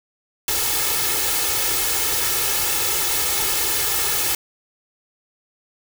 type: noise with comb filter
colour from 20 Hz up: white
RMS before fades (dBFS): -21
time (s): 0.48-4.35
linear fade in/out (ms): 2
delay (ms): 2.3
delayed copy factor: +0.8
effects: none